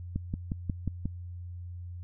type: click train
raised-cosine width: 5 ms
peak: -18 dBFS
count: 6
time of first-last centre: 0.16-1.056 s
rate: 5.58 Hz
effects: added 88 Hz sine -38 dBFS peak until 2.03 s